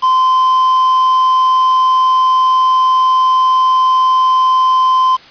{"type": "tone with quantisation", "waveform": "triangle", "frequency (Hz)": 1033, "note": "C6", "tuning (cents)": -22, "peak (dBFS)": -6, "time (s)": [0.02, 5.17], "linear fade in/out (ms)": 20, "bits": 4, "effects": ["white hiss -39 dBFS RMS until 5.3 s", "resampled to 11025 Hz"]}